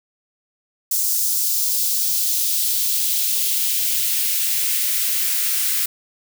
blue noise with high-pass filter sweep, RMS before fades -20 dBFS, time 0.91-5.86 s, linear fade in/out 5 ms, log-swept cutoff 5800 to 1600 Hz, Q 1.3, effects none

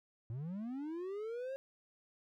triangle linear sweep, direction up, 107.5 to 547 Hz, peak -37 dBFS, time 0.3-1.56 s, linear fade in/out 0 ms, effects none

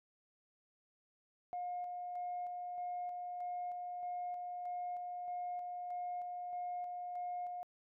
sine tone with tremolo, 714 Hz, F5, 38 cents sharp, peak -37 dBFS, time 1.53-7.63 s, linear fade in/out 0 ms, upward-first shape square, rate 1.6 Hz, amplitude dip 30%, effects tanh soft clip ceiling -34 dBFS

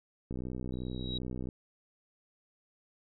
click train, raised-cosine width 3 ms, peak -26 dBFS, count 75, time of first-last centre 0.31-1.488 s, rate 62.8 Hz
sine tone with exponential growth, 3841 Hz, B7, 49 cents flat, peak -33 dBFS, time 0.72-1.18 s, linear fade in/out 5 ms, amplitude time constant 99 ms
effects none

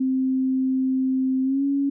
sine tone with pitch glide, 261.6 to 278.8 Hz, C4 to C#4, 0 to +10 cents, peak -19 dBFS, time 0-1.9 s, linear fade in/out 10 ms, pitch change +110 cents, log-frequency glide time 1.43-1.64 s, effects none

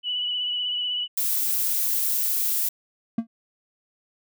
sine tone with vibrato, 2958 Hz, F#7, 1 cent flat, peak -24 dBFS, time 0.03-1.08 s, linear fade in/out 50 ms, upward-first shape triangle, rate 16 Hz, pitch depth 33 cents each way
violet noise, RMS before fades -24 dBFS, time 1.17-2.69 s, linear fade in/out 5 ms
triangle tone with exponential decay, 228.2 Hz, A#3, 37 cents flat, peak -15 dBFS, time 3.18-3.27 s, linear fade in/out 5 ms, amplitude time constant 18 ms
effects none

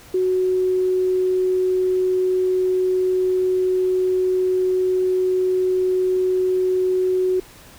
sine tone, 370 Hz, F#4, in tune, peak -16 dBFS, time 0.14-7.4 s, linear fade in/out 5 ms, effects pink hiss -45 dBFS RMS until 7.78 s

